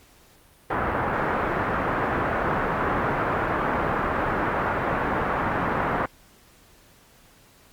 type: low-pass noise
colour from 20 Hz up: white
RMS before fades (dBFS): -25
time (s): 0.7-6.06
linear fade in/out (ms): 5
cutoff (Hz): 1500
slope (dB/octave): 24
effects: pink hiss -55 dBFS RMS until 7.72 s + Opus 48 kbps